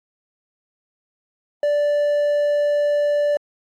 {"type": "tone", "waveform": "triangle", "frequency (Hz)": 585, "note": "D5", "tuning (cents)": -7, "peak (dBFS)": -14, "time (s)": [1.63, 3.37], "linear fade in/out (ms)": 2, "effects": ["AAC 64 kbps"]}